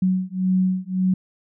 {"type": "beating tone pair", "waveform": "sine", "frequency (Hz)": [185, 186.8], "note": ["F#3", "F#3"], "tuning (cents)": [0, 17], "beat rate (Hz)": 1.8, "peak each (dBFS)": -21, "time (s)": [0.02, 1.14], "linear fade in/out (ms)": 5, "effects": []}